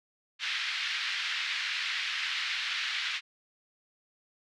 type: band-pass noise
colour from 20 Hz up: pink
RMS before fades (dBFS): -33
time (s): 0.39-3.21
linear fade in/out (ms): 50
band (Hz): 1700 to 4200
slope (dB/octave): 24
effects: none